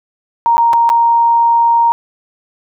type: tone with dropouts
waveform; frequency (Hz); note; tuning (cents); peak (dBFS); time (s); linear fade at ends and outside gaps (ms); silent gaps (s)
sine; 932.3; A#5; 0; -7; 0.46-1.92; 0; 0.57-0.58 / 0.731-0.735 / 0.892-0.9
effects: none